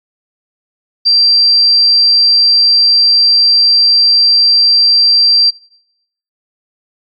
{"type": "tone", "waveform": "sine", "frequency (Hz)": 4712, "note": "D8", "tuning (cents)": 5, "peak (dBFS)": -5, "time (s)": [1.05, 5.51], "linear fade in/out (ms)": 20, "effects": ["noise-tail reverb RT60 0.8 s tail -25 dB re dry", "MP3 64 kbps"]}